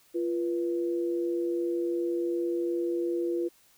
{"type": "tone pair together", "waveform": "sine", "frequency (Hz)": [344.5, 487.2], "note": ["F4", "B4"], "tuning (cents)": [-24, -24], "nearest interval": "tritone", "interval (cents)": 600, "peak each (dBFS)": [-27, -34], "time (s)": [0.14, 3.49], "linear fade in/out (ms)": 20, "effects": ["white hiss -62 dBFS RMS until 3.77 s"]}